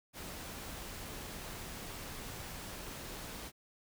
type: noise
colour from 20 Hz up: pink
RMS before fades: -45 dBFS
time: 0.13-3.52 s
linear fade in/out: 50 ms
effects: none